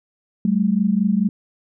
sine tone pair together, 191.2 / 215.8 Hz, G3 / A3, -43 / -33 cents, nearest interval major second, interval 210 cents, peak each -18 dBFS, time 0.45-1.29 s, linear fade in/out 2 ms, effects none

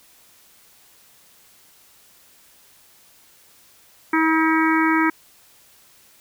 harmonic tone, 320 Hz, D#4, 49 cents sharp, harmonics 1 / 3 / 4 / 5 / 6 / 7, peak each -18 / -23 / -24 / -25 / -26 / -26 dBFS, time 4.13-5.1 s, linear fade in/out 5 ms, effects white hiss -53 dBFS RMS until 6.2 s

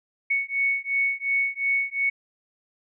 sine beating tone pair, 2217 / 2219.8 Hz, C#7 / C#7, 0 / +2 cents, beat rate 2.8 Hz, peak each -25 dBFS, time 0.3-2.1 s, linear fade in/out 10 ms, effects none

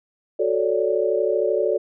sine chord, D major seventh, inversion first, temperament equal, 370 / 440 / 554.4 / 587.3 Hz, F#4 / A4 / C#5 / D5, 0 / 0 / 0 / 0 cents, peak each -24 / -22 / -25 / -24 dBFS, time 0.39-1.78 s, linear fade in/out 10 ms, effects none

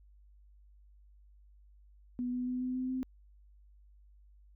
sine tone with pitch steps, 246.9 / 249.2 / 251.5 / 253.8 / 256.2 / 258.6 Hz, B3 / B3 / B3 / B3 / C4 / C4, 0 / +16 / +32 / +47 / -36 / -20 cents, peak -32 dBFS, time 2.19-3.03 s, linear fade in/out 0 ms, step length 140 ms, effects added 50 Hz sine -57 dBFS peak until 4.55 s

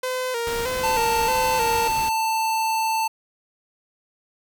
sawtooth tone with vibrato, 488 Hz, B4, 21 cents flat, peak -20 dBFS, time 0.03-1.88 s, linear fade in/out 5 ms, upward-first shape square, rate 1.6 Hz, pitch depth 76 cents each way
pink noise, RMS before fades -33 dBFS, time 0.47-2.09 s, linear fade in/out 0 ms
square tone, 888 Hz, A5, 16 cents sharp, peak -21 dBFS, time 0.83-3.08 s, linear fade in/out 10 ms
effects none

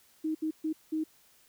sine tone bursts at uneven times, 314 Hz, D#4, 16 cents sharp, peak -28 dBFS, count 4, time 0.24-0.35 / 0.42-0.51 / 0.64-0.73 / 0.92-1.04 s, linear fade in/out 10 ms, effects white hiss -63 dBFS RMS until 1.48 s

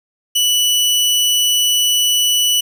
sawtooth tone, 2960 Hz, F#7, in tune, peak -9 dBFS, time 0.35-2.61 s, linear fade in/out 10 ms, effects 8-bit

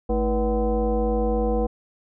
sine tone with frequency modulation, 217.3 Hz, A3, 21 cents flat, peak -19 dBFS, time 0.09-1.67 s, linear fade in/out 10 ms, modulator 269 Hz, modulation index 1.7, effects none

